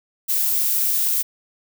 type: noise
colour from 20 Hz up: violet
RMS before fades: -20 dBFS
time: 0.28-1.23 s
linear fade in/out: 20 ms
effects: none